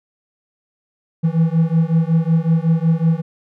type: beating tone pair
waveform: triangle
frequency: 160.9 / 166.3 Hz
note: E3 / E3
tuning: -42 / +16 cents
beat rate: 5.4 Hz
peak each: -14 dBFS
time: 1.23-3.22 s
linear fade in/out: 20 ms
effects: none